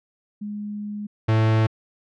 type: tone pair in turn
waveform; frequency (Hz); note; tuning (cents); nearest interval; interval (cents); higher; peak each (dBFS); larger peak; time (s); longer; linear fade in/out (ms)
sine / 45% pulse; 207.7 / 110.41; G#3 / A2; 0 / +6; major seventh; 1094; first; -28 / -16; second; 0.41-1.07 / 1.28-1.67; first; 10
effects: low-pass 3000 Hz 12 dB/octave